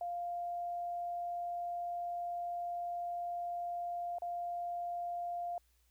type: tone with dropouts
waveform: sine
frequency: 698.5 Hz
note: F5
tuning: in tune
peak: -36 dBFS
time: 0.01-5.58 s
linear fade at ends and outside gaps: 2 ms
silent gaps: 4.185-4.22 s
effects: added 60 Hz sine -70 dBFS peak until 5.9 s + white hiss -75 dBFS RMS until 5.9 s